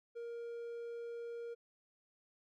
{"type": "tone", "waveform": "triangle", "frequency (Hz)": 469.1, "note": "A#4", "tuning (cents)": 11, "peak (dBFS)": -40, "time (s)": [0.15, 1.55], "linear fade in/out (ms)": 20, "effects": []}